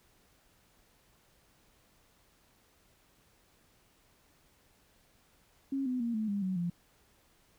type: tone with pitch steps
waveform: sine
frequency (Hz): 272.2 / 252.5 / 234.2 / 217.3 / 201.6 / 187 / 173.47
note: C#4 / B3 / A#3 / A3 / G3 / F#3 / F3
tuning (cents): -31 / +39 / +8 / -21 / +49 / +19 / -11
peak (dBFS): -30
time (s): 5.72-6.7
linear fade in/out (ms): 5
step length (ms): 140
effects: pink hiss -67 dBFS RMS until 7.58 s